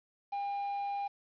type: tone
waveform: triangle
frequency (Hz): 804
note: G5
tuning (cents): +44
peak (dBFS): -31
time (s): 0.32-1.08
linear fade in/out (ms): 10
effects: resampled to 11025 Hz + 10-bit